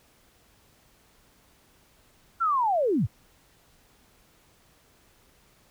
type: linear sweep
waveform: sine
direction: down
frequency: 1396.9 to 74.3 Hz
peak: -21 dBFS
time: 2.4-3.07 s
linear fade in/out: 20 ms
effects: pink hiss -61 dBFS RMS until 5.7 s